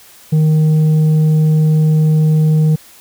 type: tone with tanh clipping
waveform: sine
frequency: 155.56 Hz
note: D#3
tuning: in tune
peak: -9 dBFS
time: 0.32-2.76 s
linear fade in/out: 10 ms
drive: 4 dB
effects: white hiss -42 dBFS RMS until 3 s